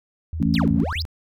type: tone bursts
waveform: sine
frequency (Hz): 80.7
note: E2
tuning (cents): -36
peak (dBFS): -25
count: 6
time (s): 0.33-1.052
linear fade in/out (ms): 0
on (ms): 97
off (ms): 28
type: harmonic tone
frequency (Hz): 55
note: A1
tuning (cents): 0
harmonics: 3 / 4 / 5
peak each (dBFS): -21 / -21 / -23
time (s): 0.4-0.84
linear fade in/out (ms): 5
type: exponential two-way sweep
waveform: triangle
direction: down then up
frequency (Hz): 5260 to 86 to 5260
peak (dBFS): -24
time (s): 0.54-1.02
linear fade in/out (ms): 0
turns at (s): 0.72
effects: none